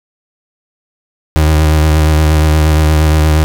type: tone with vibrato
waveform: 35% pulse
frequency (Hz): 77.4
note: D#2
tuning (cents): -9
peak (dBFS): -5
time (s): 1.36-3.44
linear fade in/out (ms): 0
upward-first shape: triangle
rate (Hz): 8.5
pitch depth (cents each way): 35
effects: none